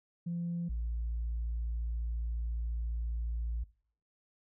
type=tone pair in turn; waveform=sine; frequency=171.5 / 57.23 Hz; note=F3 / A#1; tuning=-31 / -31 cents; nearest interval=octave + perfect fifth; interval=1900 cents; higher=first; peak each=-32 / -31 dBFS; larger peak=second; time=0.26-0.69 / 0.69-3.64 s; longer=second; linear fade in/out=10 ms; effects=noise-tail reverb RT60 0.5 s tail -21 dB re dry + tanh soft clip ceiling -29 dBFS